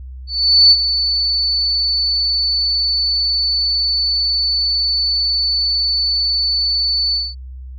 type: tone with ADSR envelope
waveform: sine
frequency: 4489 Hz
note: C#8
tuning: 21 cents sharp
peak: -4 dBFS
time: 0.27-7.35 s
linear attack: 440 ms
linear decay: 46 ms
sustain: -10 dB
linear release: 210 ms
effects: added 64 Hz sine -29 dBFS peak until 7.78 s